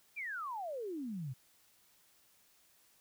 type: exponential sweep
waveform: sine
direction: down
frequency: 2464 to 120.7 Hz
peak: -38 dBFS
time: 0.16-1.34 s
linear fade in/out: 20 ms
effects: white hiss -68 dBFS RMS until 3 s